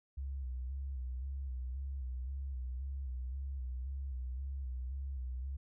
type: tone with vibrato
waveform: sine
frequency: 65.41 Hz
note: C2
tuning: in tune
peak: -37 dBFS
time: 0.17-5.57 s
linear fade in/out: 10 ms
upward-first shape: square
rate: 1.9 Hz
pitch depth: 65 cents each way
effects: none